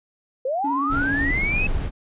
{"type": "linear sweep", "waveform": "sine", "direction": "up", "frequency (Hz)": [493.9, 2603], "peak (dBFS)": -21, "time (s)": [0.45, 1.67], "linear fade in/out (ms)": 5}
{"type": "tone with vibrato", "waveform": "triangle", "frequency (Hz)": 280, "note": "C#4", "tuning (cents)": 18, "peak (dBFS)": -23, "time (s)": [0.64, 1.31], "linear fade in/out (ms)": 5, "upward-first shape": "square", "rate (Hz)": 17, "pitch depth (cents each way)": 31}
{"type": "noise", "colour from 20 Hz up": "brown", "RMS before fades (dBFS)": -25, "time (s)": [0.89, 1.91], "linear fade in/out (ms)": 50}
{"effects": ["resampled to 8000 Hz"]}